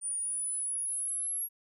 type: linear sweep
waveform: sine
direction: up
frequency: 9330 to 11340 Hz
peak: -31 dBFS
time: 0.01-1.49 s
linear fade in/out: 50 ms
effects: none